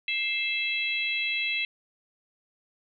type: harmonic tone with a mistuned harmonic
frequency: 659.3 Hz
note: E5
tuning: in tune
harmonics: 3 / 4 / 5 / 6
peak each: -32 / -28 / -34 / -36 dBFS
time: 0.08-1.65 s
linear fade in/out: 2 ms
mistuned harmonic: 3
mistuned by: +110 cents
effects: none